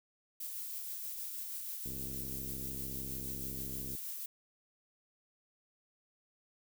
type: noise with tremolo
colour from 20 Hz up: violet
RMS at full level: -41 dBFS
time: 0.4-4.26 s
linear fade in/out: 5 ms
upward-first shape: sine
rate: 6.3 Hz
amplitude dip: 25%
type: click train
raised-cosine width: 3 ms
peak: -34 dBFS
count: 140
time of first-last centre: 1.86-3.95 s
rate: 66.5 Hz
effects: none